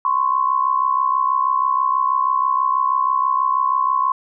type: tone pair together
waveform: sine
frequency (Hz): 1029.8 / 1096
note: C6 / C#6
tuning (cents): -28 / -20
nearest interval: minor second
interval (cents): 108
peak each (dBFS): -18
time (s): 0.05-4.12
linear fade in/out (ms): 2
effects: none